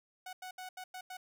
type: tone bursts at uneven times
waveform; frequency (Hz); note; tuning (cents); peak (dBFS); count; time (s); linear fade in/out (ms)
sawtooth; 740; F#5; 0; -39; 6; 0.26-0.33 / 0.42-0.51 / 0.58-0.69 / 0.77-0.84 / 0.94-1.01 / 1.1-1.17; 5
effects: none